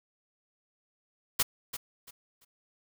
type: noise with echo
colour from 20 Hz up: white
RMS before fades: -25 dBFS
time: 1.39-1.43 s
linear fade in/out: 10 ms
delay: 340 ms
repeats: 3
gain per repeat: -12 dB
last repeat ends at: 2.45 s
effects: none